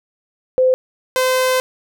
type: tone pair in turn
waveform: sine / sawtooth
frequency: 514 / 514 Hz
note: C5 / C5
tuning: -31 / -31 cents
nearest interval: unison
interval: 0 cents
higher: neither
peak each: -10 dBFS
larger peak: neither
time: 0.58-0.74 / 1.16-1.6 s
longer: second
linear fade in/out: 0 ms
effects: none